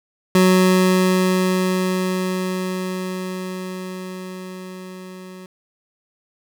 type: tone with level ramp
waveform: 25% pulse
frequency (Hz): 185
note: F#3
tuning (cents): 0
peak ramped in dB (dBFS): -7 to -32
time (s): 0.35-5.46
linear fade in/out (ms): 2
effects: none